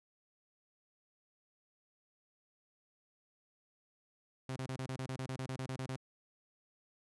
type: tone bursts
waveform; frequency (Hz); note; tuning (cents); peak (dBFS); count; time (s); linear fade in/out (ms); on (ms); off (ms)
sawtooth; 130.81; C3; 0; -34; 15; 4.49-5.962; 2; 72; 28
effects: resampled to 24000 Hz